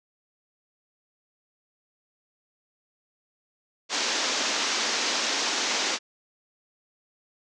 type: band-pass noise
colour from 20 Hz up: white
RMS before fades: -27 dBFS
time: 3.89-5.99 s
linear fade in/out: 50 ms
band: 220 to 6600 Hz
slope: 48 dB/octave
effects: none